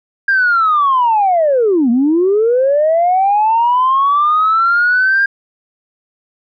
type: linear two-way sweep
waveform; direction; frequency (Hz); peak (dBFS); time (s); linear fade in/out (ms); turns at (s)
sine; down then up; 1614 to 227.1 to 1614; -8; 0.28-5.26; 5; 1.9
effects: tanh soft clip ceiling -5 dBFS